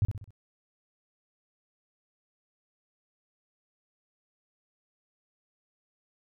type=tone with echo; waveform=sine; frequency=102.7 Hz; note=G#2; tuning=19 cents flat; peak=-20 dBFS; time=0.02-0.05 s; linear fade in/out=0 ms; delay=64 ms; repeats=4; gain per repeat=-7 dB; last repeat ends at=0.306 s; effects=none